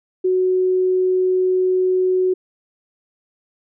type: tone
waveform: sine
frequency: 370 Hz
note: F#4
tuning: in tune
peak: -14 dBFS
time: 0.24-2.34 s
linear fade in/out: 10 ms
effects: none